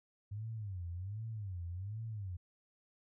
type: tone with vibrato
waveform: sine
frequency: 98.4 Hz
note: G2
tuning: 7 cents sharp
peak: -39 dBFS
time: 0.31-2.37 s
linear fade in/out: 10 ms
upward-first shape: sine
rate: 1.3 Hz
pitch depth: 240 cents each way
effects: none